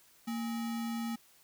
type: tone with sample-and-hold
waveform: sine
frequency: 230 Hz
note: A#3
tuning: 23 cents flat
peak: -33 dBFS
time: 0.27-1.16 s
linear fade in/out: 10 ms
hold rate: 1050 Hz
effects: white hiss -63 dBFS RMS until 1.43 s